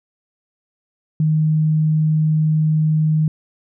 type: tone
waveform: sine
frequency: 155.56 Hz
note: D#3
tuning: in tune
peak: -13 dBFS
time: 1.2-3.28 s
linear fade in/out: 2 ms
effects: none